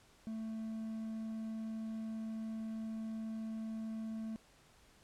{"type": "tone", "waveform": "triangle", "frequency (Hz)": 221.3, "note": "A3", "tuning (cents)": 10, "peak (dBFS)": -37, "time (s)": [0.27, 4.36], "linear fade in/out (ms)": 0, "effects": ["pink hiss -65 dBFS RMS until 5.03 s", "low-pass 10000 Hz 12 dB/octave"]}